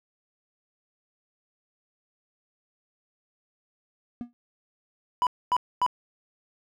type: tone with exponential decay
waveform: triangle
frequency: 240.3 Hz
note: B3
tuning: 47 cents flat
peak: -26 dBFS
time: 4.21-4.33 s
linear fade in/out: 0 ms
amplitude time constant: 24 ms
type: tone bursts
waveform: triangle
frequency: 991 Hz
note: B5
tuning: 6 cents sharp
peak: -18 dBFS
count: 3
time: 5.22-5.864 s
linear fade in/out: 0 ms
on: 48 ms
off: 250 ms
effects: none